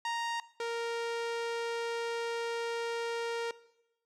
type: tone pair in turn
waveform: sawtooth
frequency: 932.3 / 465.3 Hz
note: A#5 / A#4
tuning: 0 / -3 cents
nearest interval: octave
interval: 1203 cents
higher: first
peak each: -28 / -29 dBFS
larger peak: first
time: 0.05-0.4 / 0.6-3.51 s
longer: second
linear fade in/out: 2 ms
effects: noise-tail reverb RT60 0.9 s tail -19 dB re dry + low-pass 6000 Hz 12 dB/octave